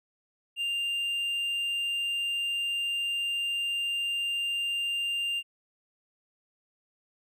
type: tone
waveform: triangle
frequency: 2794 Hz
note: F7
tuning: in tune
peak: -26 dBFS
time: 0.56-5.43 s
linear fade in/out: 50 ms
effects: none